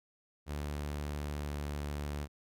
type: tone with pitch glide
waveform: sawtooth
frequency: 73.4 to 72.98 Hz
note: D2 to D2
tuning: 0 to -10 cents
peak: -32 dBFS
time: 0.46-2.28 s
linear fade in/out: 50 ms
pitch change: -10 cents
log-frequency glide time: 1.43-1.48 s
effects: none